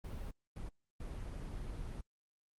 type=noise bursts at uneven times; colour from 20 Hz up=brown; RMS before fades=-43 dBFS; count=3; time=0.04-0.31 / 0.56-0.69 / 1-2.01 s; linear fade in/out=5 ms; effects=Opus 24 kbps